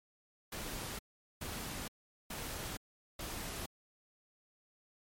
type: noise bursts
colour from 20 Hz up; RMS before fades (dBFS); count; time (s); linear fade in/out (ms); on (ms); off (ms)
pink; -42; 4; 0.52-3.66; 5; 470; 420
effects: MP3 64 kbps